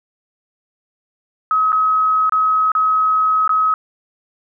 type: tone with dropouts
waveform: sine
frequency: 1275 Hz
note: D#6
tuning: 42 cents sharp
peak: -12 dBFS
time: 1.51-3.74 s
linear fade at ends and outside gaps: 1 ms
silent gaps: 1.72-1.728 / 2.295-2.322 / 2.718-2.751 / 3.477-3.493 s
effects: none